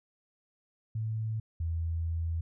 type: tone pair in turn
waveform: sine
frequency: 110.3 / 82.63 Hz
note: A2 / E2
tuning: +5 / +5 cents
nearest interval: perfect fourth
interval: 500 cents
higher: first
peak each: -30 / -29 dBFS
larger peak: second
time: 0.95-1.4 / 1.6-2.41 s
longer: second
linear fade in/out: 5 ms
effects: none